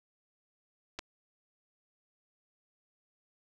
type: clicks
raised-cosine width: 0.2 ms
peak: -22 dBFS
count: 2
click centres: 0.989 / 0.992 s
effects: none